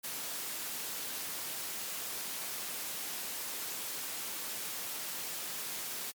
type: noise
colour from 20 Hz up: white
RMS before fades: -39 dBFS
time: 0.03-6.12 s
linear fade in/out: 20 ms
effects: high-pass 150 Hz 12 dB/octave + MP3 96 kbps